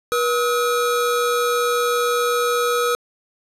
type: tone pair together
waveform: square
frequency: 482.1 / 1279 Hz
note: B4 / D#6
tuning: -42 / +47 cents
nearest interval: octave + perfect fourth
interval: 1689 cents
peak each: -20 / -22 dBFS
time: 0.12-2.95 s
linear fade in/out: 0 ms
effects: resampled to 32000 Hz + 7-bit